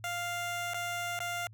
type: tone with dropouts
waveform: 15% pulse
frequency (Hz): 698.5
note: F5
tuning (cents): 0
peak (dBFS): -27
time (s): 0.04-1.47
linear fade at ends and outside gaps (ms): 1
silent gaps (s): 0.736-0.743 / 1.191-1.203
effects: added 108 Hz sine -50 dBFS peak until 1.53 s